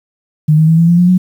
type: tone with pitch steps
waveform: sine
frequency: 153.1 / 157.68 / 162.39 / 167.25 / 172.25 / 177.4 / 182.7 Hz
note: D#3 / D#3 / E3 / E3 / F3 / F3 / F#3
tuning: -28 / +23 / -26 / +25 / -24 / +27 / -22 cents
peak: -5 dBFS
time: 0.48-1.18 s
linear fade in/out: 10 ms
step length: 100 ms
effects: 7-bit